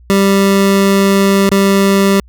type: tone with dropouts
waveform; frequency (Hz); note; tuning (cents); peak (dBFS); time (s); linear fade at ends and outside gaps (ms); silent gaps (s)
25% pulse; 196.6; G3; +5; -4; 0.1-2.2; 0; 1.491-1.516
effects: added 60 Hz sine -38 dBFS peak until 2.28 s